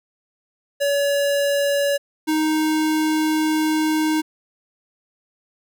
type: tone pair in turn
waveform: square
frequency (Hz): 567 / 311.5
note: C#5 / D#4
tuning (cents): +39 / +2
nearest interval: minor seventh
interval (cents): 1037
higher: first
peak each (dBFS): -18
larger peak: neither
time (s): 0.8-1.98 / 2.27-4.22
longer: second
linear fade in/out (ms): 20
effects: none